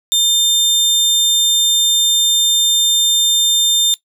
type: tone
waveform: sawtooth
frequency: 3600 Hz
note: A7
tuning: 39 cents sharp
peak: -8 dBFS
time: 0.12-3.94 s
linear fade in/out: 0 ms
effects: noise-tail reverb RT60 0.1 s tail -18 dB re dry